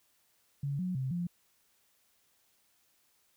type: tone with pitch steps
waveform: sine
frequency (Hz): 140.9 / 182.5 / 131.4 / 174.4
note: C#3 / F#3 / C3 / F3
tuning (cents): +29 / -24 / +8 / -2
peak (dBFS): -31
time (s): 0.63-1.27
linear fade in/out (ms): 5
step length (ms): 160
effects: white hiss -71 dBFS RMS until 3.36 s